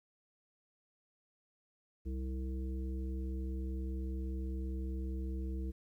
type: harmonic tone with a mistuned harmonic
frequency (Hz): 65.2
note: C2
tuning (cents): -5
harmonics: 1 / 3 / 5 / 7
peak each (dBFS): -36 / -46 / -46 / -53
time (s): 2.05-5.72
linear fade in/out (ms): 20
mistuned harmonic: 7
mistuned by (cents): -19
effects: 12-bit